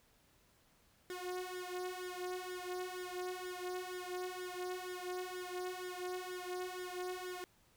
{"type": "tone with flanger", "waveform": "sawtooth", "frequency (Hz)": 363.5, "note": "F#4", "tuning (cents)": -31, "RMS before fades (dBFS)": -43, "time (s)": [1.1, 7.44], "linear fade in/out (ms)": 0, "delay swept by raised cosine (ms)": [0.56, 2.96], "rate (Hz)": 2.1, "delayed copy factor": 0.85, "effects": ["pink hiss -70 dBFS RMS until 7.76 s"]}